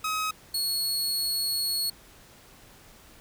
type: tone pair in turn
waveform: sawtooth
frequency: 1270 / 4349 Hz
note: D#6 / C#8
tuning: +35 / -34 cents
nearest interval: octave + major sixth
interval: 2131 cents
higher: second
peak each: -23 dBFS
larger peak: neither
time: 0.04-0.31 / 0.54-1.9 s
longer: second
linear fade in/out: 5 ms
effects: pink hiss -53 dBFS RMS until 3.2 s